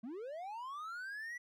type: linear sweep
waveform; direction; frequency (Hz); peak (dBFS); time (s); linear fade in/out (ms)
triangle; up; 207.7 to 1975.5; -40; 0.03-1.38; 10
effects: none